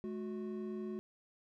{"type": "tone pair together", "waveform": "triangle", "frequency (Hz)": [213.6, 366.2], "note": ["G#3", "F#4"], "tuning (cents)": [49, -18], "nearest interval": "major sixth", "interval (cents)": 933, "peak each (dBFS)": [-39, -40], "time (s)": [0.04, 0.99], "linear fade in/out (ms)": 0, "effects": []}